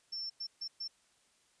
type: tone bursts at uneven times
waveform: sine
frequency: 5390 Hz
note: E8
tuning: 38 cents sharp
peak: -37 dBFS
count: 4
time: 0.12-0.3 / 0.4-0.47 / 0.61-0.68 / 0.8-0.88 s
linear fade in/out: 10 ms
effects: white hiss -70 dBFS RMS until 1.6 s + resampled to 22050 Hz